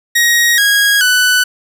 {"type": "tone with pitch steps", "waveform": "sawtooth", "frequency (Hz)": [1886, 1645, 1493], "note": ["A#6", "G#6", "F#6"], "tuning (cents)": [20, -17, 15], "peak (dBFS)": -5, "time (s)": [0.15, 1.44], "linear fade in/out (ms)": 10, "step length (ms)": 430, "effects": []}